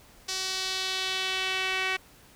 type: tone with band-pass filter sweep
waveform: sawtooth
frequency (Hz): 377.4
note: F#4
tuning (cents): +34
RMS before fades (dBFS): -30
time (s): 0.28-1.97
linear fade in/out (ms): 10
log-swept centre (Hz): 5200 to 2300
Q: 2
effects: pink hiss -55 dBFS RMS until 2.35 s